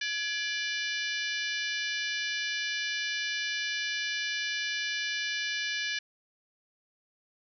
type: harmonic tone with a mistuned harmonic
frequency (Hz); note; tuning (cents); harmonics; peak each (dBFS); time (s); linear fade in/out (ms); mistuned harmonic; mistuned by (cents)
590; D5; +8; 3 / 4 / 5 / 6 / 7 / 8 / 9 / 10; -34 / -36 / -38 / -40 / -41 / -42 / -43 / -44; 0.01-5.99; 5; 3; -80
effects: none